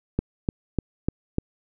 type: click train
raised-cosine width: 3 ms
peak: -9 dBFS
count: 5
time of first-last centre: 0.19-1.384 s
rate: 3.35 Hz
effects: none